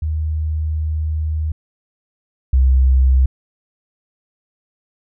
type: tone pair in turn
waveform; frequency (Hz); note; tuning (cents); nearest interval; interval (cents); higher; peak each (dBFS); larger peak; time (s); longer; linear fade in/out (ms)
sine; 77.78 / 65.2; D#2 / C2; 0 / -5; minor third; 305; first; -17 / -9; second; 0.02-1.52 / 2.53-3.26; first; 5
effects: none